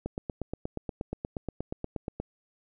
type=click train; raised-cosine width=2 ms; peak=-19 dBFS; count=19; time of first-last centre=0.06-2.2 s; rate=8.41 Hz; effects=none